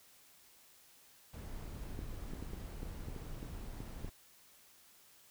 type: noise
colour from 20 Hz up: brown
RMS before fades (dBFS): -45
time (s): 1.33-4.1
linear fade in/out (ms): 10
type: clicks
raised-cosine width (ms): 3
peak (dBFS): -31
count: 10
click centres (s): 1.991 / 2.335 / 2.426 / 2.534 / 2.831 / 3.085 / 3.163 / 3.429 / 3.804 / 4.046
effects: white hiss -63 dBFS RMS until 5.3 s